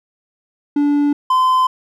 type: tone pair in turn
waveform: triangle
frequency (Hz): 289.6 / 1027.3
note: D4 / C6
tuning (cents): -24 / -32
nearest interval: octave + minor seventh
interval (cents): 2192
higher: second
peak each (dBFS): -10 / -9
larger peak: second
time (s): 0.76-1.13 / 1.3-1.67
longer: neither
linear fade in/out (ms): 5
effects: none